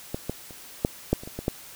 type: clicks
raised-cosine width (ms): 2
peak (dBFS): -15 / -14 / -30 / -7 / -7 / -26 / -24 / -18 / -10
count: 9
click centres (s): 0.145 / 0.296 / 0.508 / 0.849 / 1.13 / 1.235 / 1.275 / 1.39 / 1.481
effects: white hiss -45 dBFS RMS until 1.75 s